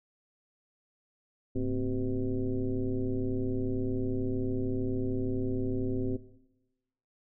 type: tone with frequency modulation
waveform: sine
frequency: 138.59 Hz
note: C#3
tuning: in tune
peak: -27 dBFS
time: 1.55-6.17 s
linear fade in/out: 10 ms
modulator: 122 Hz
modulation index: 2.2
effects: noise-tail reverb RT60 1.0 s tail -18 dB re dry